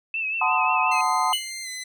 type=tone with vibrato; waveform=sine; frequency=2616 Hz; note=E7; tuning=14 cents flat; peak=-24 dBFS; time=0.14-1.01 s; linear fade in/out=2 ms; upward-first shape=triangle; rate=5.6 Hz; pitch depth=64 cents each way
type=chord; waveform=sine; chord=F# diminished seventh; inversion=none; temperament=equal with one note detuned; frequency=740 / 880 / 1027.3 / 1244.5 Hz; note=F#5 / A5 / C6 / Eb6; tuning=0 / 0 / -32 / 0 cents; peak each=-26 / -25 / -23 / -27 dBFS; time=0.41-1.33 s; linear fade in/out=5 ms
type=tone with pitch glide; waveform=15% pulse; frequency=2093 to 2024 Hz; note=C7 to B6; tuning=0 to +42 cents; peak=-25 dBFS; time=0.91-1.84 s; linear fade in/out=10 ms; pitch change=-58 cents; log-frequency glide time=1.63-1.68 s
type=tone with exponential decay; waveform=square; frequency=2960 Hz; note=F#7; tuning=in tune; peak=-18 dBFS; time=1.33-1.51 s; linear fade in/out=2 ms; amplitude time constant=37 ms
effects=none